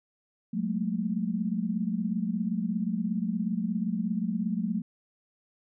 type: tone cluster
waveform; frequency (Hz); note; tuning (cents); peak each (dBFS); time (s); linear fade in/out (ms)
sine; 181.9 / 210.1 / 227.1; F#3 / G#3 / A#3; -29 / +20 / -45; -31; 0.53-4.82; 10
effects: none

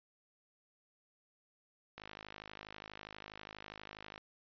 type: click train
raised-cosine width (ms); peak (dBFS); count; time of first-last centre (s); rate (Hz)
0.3; -30; 116; 1.98-4.179; 52.3
effects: resampled to 11025 Hz

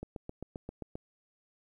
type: click train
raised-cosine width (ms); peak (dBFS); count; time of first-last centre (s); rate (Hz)
2; -26; 8; 0.03-0.955; 7.57
effects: 11-bit

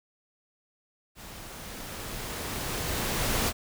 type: noise with level ramp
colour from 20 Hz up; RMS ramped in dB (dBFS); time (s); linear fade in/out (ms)
pink; -45 to -26; 1.15-3.53; 50
effects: none

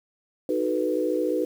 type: chord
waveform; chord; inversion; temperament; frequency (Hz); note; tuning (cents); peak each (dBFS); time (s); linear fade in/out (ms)
sine; B dominant seventh; first; equal with one note detuned; 311.1 / 371.3 / 440 / 493.9; D#4 / F#4 / A4 / B4; 0 / +6 / 0 / 0; -27 / -28 / -31 / -26; 0.49-1.45; 2
effects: 8-bit

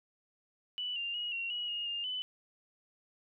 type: tone with pitch steps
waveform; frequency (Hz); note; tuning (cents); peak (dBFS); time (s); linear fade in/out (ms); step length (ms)
sine; 2966 / 2792 / 2892 / 2747 / 2913 / 2857 / 2813 / 3007; F#7 / F7 / F#7 / F7 / F#7 / F7 / F7 / F#7; +4 / -1 / -40 / -29 / -28 / +39 / +12 / +27; -34; 0.78-2.22; 0; 180
effects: none

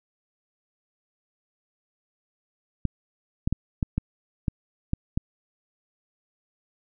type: clicks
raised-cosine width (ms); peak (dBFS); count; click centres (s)
5; -11; 8; 2.853 / 3.475 / 3.526 / 3.828 / 3.98 / 4.482 / 4.934 / 5.175
effects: none

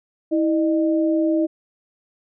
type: tone pair together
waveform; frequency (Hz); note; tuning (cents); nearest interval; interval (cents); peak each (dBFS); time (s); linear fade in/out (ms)
sine; 323.8 / 609.6; E4 / D#5; -31 / -36; major seventh; 1095; -17 / -23; 0.31-1.47; 20
effects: none

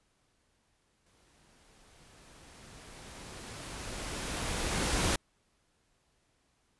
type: noise with exponential growth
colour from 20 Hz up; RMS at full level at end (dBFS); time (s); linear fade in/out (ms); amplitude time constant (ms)
pink; -28; 1.06-5.16; 5; 890
effects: pink hiss -73 dBFS RMS until 6.79 s + resampled to 24000 Hz

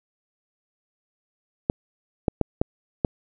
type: clicks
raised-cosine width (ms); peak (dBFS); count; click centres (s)
2; -6; 5; 1.699 / 2.282 / 2.413 / 2.615 / 3.048
effects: none

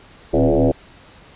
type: tone with frequency modulation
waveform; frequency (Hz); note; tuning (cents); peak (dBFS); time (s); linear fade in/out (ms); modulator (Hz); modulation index
sine; 116.4; A#2; -2; -12; 0.33-0.72; 10; 76; 7
effects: pink hiss -46 dBFS RMS until 1.35 s + resampled to 8000 Hz

